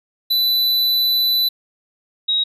square / sine tone pair in turn, 3987 / 3805 Hz, B7 / A#7, +16 / +35 cents, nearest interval minor second, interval 81 cents, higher first, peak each -15 dBFS, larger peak neither, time 0.3-1.49 / 2.28-2.44 s, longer first, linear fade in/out 10 ms, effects resampled to 32000 Hz

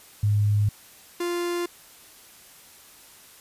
sine / 45% pulse tone pair in turn, 103.83 / 348.5 Hz, G#2 / F4, 0 / -4 cents, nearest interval octave + major sixth, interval 2096 cents, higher second, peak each -18 / -25 dBFS, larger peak first, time 0.23-0.69 / 1.2-1.66 s, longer neither, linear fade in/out 5 ms, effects white hiss -50 dBFS RMS until 3.4 s + resampled to 32000 Hz

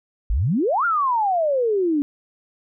sine exponential two-way sweep, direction up then down, 45.36 to 1434 to 279.4 Hz, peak -17 dBFS, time 0.3-2.02 s, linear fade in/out 0 ms, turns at 0.85 s, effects none

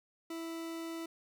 40% pulse tone, 329.6 Hz, E4, in tune, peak -38 dBFS, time 0.3-1.06 s, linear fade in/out 5 ms, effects none

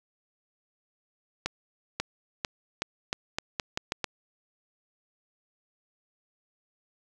accelerating click train, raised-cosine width 0.2 ms, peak -11 dBFS, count 10, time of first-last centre 1.46-4.043 s, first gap 540 ms, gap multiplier 0.83, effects none

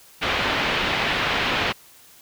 white low-pass noise, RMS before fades -23 dBFS, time 0.21-1.73 s, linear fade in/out 20 ms, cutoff 3300 Hz, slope 24 dB/octave, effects white hiss -50 dBFS RMS until 2.21 s

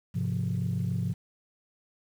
sine chord, F minor, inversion first, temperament equal, 103.83 / 130.81 / 174.61 Hz, Ab2 / C3 / F3, 0 / 0 / 0 cents, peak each -30 dBFS, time 0.14-1.14 s, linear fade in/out 20 ms, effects tanh soft clip ceiling -21 dBFS + 9-bit

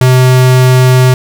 square tone, 128 Hz, C3, 38 cents flat, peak -4 dBFS, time 0.01-1.14 s, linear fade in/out 2 ms, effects none

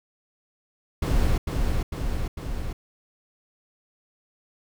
brown noise with echo, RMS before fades -21 dBFS, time 1.02-1.38 s, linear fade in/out 5 ms, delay 450 ms, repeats 3, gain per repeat -3 dB, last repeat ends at 2.73 s, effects none

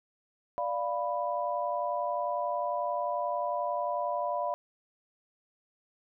sine chord, B diminished, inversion first, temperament equal, 587.3 / 698.5 / 987.8 Hz, D5 / F5 / B5, 0 / 0 / 0 cents, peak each -33 dBFS, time 0.58-4.54 s, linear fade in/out 0 ms, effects none

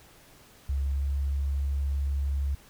sine tone with pitch glide, 68.8 to 69.6 Hz, C#2 to C#2, -12 to +8 cents, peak -25 dBFS, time 0.69-2.55 s, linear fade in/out 5 ms, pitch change +20 cents, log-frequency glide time 0.93-1.09 s, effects pink hiss -55 dBFS RMS until 2.69 s

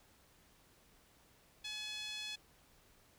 5% pulse tone with band-pass filter, 851 Hz, G#5, 42 cents sharp, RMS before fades -44 dBFS, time 1.64-2.36 s, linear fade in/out 10 ms, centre 3200 Hz, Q 2.5, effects pink hiss -67 dBFS RMS until 3.18 s

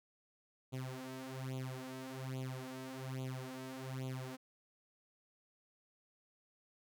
sawtooth tone with flanger, 130.5 Hz, C3, 4 cents flat, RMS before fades -44 dBFS, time 0.72-4.37 s, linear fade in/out 20 ms, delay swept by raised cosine 0.28 to 4.58 ms, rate 1.2 Hz, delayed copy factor +0.9, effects none

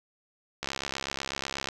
click train, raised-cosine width 0.2 ms, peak -14 dBFS, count 73, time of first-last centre 0.63-1.687 s, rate 68.1 Hz, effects none

